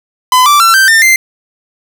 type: tone with pitch steps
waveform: 45% pulse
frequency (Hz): 1012 / 1169.2 / 1350.9 / 1560.7 / 1803.2 / 2083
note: B5 / D6 / E6 / G6 / A6 / C7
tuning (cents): +42 / -8 / +42 / -8 / +42 / -8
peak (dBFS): -4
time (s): 0.32-1.16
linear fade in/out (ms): 2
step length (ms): 140
effects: none